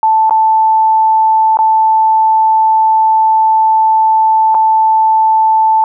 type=tone with dropouts; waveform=sine; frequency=880 Hz; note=A5; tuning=in tune; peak=-6 dBFS; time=0.03-5.84 s; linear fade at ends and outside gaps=1 ms; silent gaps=0.296-0.308 / 1.571-1.589 / 4.545-4.549 s; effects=none